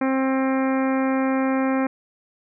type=harmonic tone; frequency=265.1 Hz; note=C4; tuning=23 cents sharp; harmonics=1 / 2 / 3 / 4 / 5 / 6 / 7 / 8 / 9; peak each=-20 / -26 / -30 / -32 / -34 / -36 / -37 / -38 / -39 dBFS; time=0.01-1.87 s; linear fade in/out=5 ms; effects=none